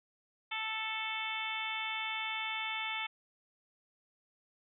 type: harmonic tone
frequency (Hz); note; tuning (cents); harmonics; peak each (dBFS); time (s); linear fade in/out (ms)
440; A4; 0; 2 / 3 / 4 / 5 / 6 / 7 / 8; -42 / -44 / -47 / -39 / -42 / -44 / -43; 0.51-3.07; 10
effects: none